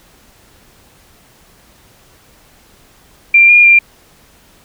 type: tone with pitch steps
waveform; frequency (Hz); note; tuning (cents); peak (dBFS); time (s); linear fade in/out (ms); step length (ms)
sine; 2375 / 2420 / 2384; D7 / D#7 / D7; +19 / -49 / +25; -3; 3.34-3.79; 5; 150
effects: pink hiss -47 dBFS RMS until 4.64 s